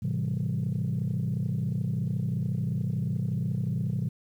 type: chord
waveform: sine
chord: A minor seventh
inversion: none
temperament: equal with one note detuned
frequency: 107.86 / 130.81 / 164.81 / 196 Hz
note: A2 / C3 / E3 / G3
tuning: -34 / 0 / 0 / 0 cents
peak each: -31 / -29 / -30 / -33 dBFS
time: 0.02-4.09 s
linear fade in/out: 10 ms
effects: tanh soft clip ceiling -21 dBFS + 10-bit